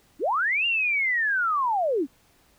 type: linear two-way sweep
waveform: sine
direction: up then down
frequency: 238.9 to 2826 to 238.9 Hz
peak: -21 dBFS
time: 0.19-2.07 s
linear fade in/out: 50 ms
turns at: 0.66 s
effects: pink hiss -61 dBFS RMS until 2.58 s